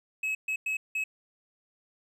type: tone bursts at uneven times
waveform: triangle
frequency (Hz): 2571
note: E7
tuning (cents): -44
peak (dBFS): -26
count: 4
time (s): 0.23-0.35 / 0.48-0.56 / 0.66-0.77 / 0.95-1.04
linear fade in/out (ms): 5
effects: none